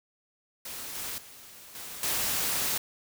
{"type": "noise with level steps", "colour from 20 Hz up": "white", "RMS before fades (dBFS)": [-39, -36, -49, -41, -29], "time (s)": [0.65, 2.78], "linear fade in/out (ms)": 5, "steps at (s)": [0.95, 1.18, 1.75, 2.03], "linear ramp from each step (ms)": 2, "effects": []}